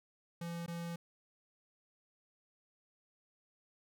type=tone with dropouts; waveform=square; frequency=169.9 Hz; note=F3; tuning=47 cents flat; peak=-40 dBFS; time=0.41-0.96 s; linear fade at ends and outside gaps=5 ms; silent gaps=0.663-0.679 s; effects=none